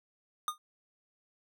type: tone with exponential decay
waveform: square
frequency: 1223 Hz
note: D#6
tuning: 30 cents flat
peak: -27 dBFS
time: 0.48-0.58 s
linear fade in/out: 1 ms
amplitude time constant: 20 ms
effects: none

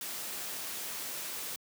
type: noise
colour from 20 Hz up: white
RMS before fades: -39 dBFS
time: 0.01-1.56 s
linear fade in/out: 2 ms
effects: high-pass 150 Hz 12 dB/octave

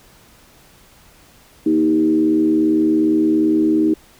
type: tone with frequency modulation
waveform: sine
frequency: 314.5 Hz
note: D#4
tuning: 19 cents sharp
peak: -12 dBFS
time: 1.66-3.94 s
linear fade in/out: 5 ms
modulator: 77.4 Hz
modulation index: 0.69
effects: pink hiss -49 dBFS RMS until 4.19 s

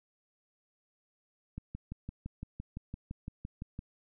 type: click train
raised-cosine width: 5 ms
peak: -27 dBFS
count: 14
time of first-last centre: 1.58-3.791 s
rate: 5.88 Hz
effects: none

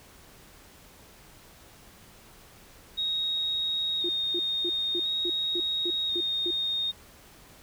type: tone with vibrato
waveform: sine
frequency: 3729 Hz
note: A#7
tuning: in tune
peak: -26 dBFS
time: 2.97-6.92 s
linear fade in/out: 20 ms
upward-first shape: square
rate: 0.48 Hz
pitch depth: 16 cents each way
type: tone bursts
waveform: sine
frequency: 349.2 Hz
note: F4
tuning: in tune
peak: -30 dBFS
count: 9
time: 4.04-6.508 s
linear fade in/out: 5 ms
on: 52 ms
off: 250 ms
effects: pink hiss -53 dBFS RMS until 7.62 s

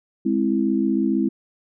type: chord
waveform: sine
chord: Ab augmented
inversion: none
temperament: equal with one note detuned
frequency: 207.7 / 263.1 / 329.6 Hz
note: Ab3 / C4 / E4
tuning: 0 / +10 / 0 cents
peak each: -22 dBFS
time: 0.25-1.29 s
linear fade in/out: 10 ms
effects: none

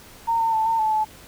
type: tone with pitch steps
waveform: sine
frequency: 918 / 906 / 880 / 907 / 870 / 864 Hz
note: A#5 / A#5 / A5 / A#5 / A5 / A5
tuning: -27 / -50 / 0 / -48 / -20 / -32 cents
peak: -18 dBFS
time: 0.27-1.05 s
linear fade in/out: 20 ms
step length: 130 ms
effects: pink hiss -46 dBFS RMS until 1.27 s

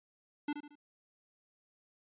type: tone with echo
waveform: square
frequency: 293.7 Hz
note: D4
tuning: in tune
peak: -33 dBFS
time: 0.48-0.53 s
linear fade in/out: 5 ms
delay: 75 ms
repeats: 3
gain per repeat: -8 dB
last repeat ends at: 0.755 s
effects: resampled to 8000 Hz

